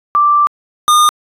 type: tone pair in turn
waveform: sine / square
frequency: 1174.7 / 1217.3 Hz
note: D6 / D#6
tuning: 0 / -38 cents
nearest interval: minor second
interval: 62 cents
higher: second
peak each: -7 dBFS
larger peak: neither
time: 0.15-0.47 / 0.88-1.09 s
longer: first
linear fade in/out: 0 ms
effects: resampled to 32000 Hz